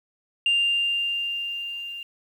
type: tone with level ramp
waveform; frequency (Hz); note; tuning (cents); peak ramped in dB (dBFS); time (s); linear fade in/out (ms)
sine; 2794; F7; 0; -16 to -33; 0.46-2.03; 2
effects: tanh soft clip ceiling -15 dBFS + 9-bit